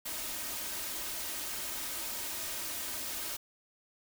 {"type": "noise with comb filter", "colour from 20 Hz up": "white", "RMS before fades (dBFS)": -38, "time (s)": [0.05, 3.37], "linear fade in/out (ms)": 10, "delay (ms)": 3.2, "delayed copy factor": 0.5, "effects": []}